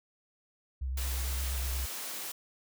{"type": "tone with vibrato", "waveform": "sine", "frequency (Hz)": 65.41, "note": "C2", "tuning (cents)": 0, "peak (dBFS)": -31, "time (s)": [0.81, 1.86], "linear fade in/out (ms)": 10, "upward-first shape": "sine", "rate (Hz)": 8.6, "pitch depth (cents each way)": 49}
{"type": "high-pass noise", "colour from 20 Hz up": "white", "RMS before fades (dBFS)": -39, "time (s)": [0.97, 2.32], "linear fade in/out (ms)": 5, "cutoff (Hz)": 220, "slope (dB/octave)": 12}
{"effects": []}